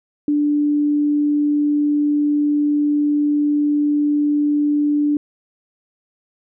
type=tone; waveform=sine; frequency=293.9 Hz; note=D4; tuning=1 cent sharp; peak=-14 dBFS; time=0.28-5.17 s; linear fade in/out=2 ms; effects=none